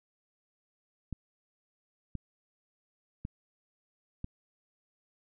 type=clicks; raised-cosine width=5 ms; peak=-24 dBFS; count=4; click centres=1.127 / 2.153 / 3.251 / 4.244 s; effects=none